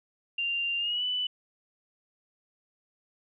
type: tone with pitch glide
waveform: sine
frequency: 2785 to 2985 Hz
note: F7 to F#7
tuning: -5 to +15 cents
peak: -27 dBFS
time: 0.38-1.27 s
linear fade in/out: 5 ms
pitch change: +120 cents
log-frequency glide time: 0.78-1.04 s
effects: none